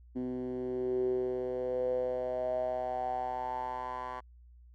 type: tone with band-pass filter sweep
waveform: 10% pulse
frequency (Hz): 126.1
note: B2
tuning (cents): +36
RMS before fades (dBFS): -34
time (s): 0.15-4.21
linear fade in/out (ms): 20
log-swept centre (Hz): 280 to 1100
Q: 7.6
effects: added 60 Hz sine -53 dBFS peak until 4.74 s